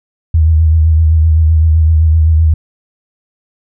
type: tone with vibrato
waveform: sine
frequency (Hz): 79.6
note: D#2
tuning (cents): +40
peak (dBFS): -5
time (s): 0.34-2.54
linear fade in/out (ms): 5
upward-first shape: triangle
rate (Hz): 7.8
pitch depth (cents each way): 58
effects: none